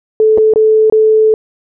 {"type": "tone with dropouts", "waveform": "sine", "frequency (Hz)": 435.8, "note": "A4", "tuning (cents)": -17, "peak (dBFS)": -5, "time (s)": [0.2, 1.34], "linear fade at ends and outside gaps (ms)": 1, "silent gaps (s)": [[0.376, 0.382], [0.537, 0.559], [0.899, 0.924]], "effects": []}